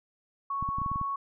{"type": "tone", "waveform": "sine", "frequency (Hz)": 1108.7, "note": "C#6", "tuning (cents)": 0, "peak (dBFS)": -29, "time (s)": [0.5, 1.16], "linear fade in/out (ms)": 5}
{"type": "clicks", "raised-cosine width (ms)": 5, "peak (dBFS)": -24, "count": 8, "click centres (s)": [0.626, 0.689, 0.785, 0.817, 0.862, 0.916, 0.959, 1.014]}
{"effects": []}